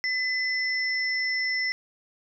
sine tone pair together, 2014 / 5338 Hz, B6 / E8, +33 / +21 cents, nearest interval octave + perfect fourth, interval 1688 cents, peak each -25 / -31 dBFS, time 0.04-1.72 s, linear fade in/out 0 ms, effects none

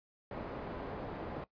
white low-pass noise, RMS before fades -42 dBFS, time 0.31-1.44 s, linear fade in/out 2 ms, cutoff 660 Hz, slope 12 dB/octave, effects noise-tail reverb RT60 0.1 s tail -18 dB re dry + resampled to 11025 Hz

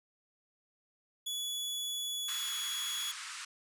sawtooth tone with pitch glide, 3406 to 3363 Hz, G#7 to G#7, +43 to +21 cents, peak -32 dBFS, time 1.26-3.12 s, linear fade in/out 10 ms, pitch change -22 cents, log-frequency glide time 2.14-2.59 s
pink band-pass noise, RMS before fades -44 dBFS, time 2.28-3.45 s, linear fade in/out 5 ms, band 1100 to 9400 Hz, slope 48 dB/octave
effects none

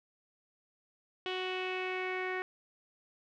sawtooth tone with low-pass filter sweep, 370.4 Hz, F#4, 2 cents sharp, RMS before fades -36 dBFS, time 1.26-2.42 s, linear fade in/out 0 ms, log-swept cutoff 3100 to 2000 Hz, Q 4.4, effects none

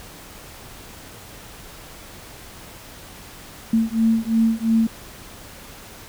sine beating tone pair, 223.8 / 226.7 Hz, A3 / A#3, +30 / -48 cents, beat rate 2.9 Hz, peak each -19 / -19 dBFS, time 3.73-4.87 s, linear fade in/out 5 ms, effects pink hiss -41 dBFS RMS until 6.08 s

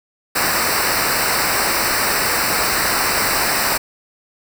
pink noise with comb filter, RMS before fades -18 dBFS, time 0.35-3.78 s, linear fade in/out 10 ms, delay 0.3 ms, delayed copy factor -0.85, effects none

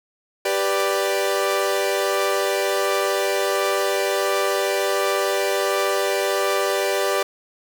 sawtooth chord, G major, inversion none, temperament equal, 392 / 493.9 / 587.3 Hz, G4 / B4 / D5, 0 / 0 / 0 cents, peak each -19 / -22 / -19 dBFS, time 0.45-7.23 s, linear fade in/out 5 ms, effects none

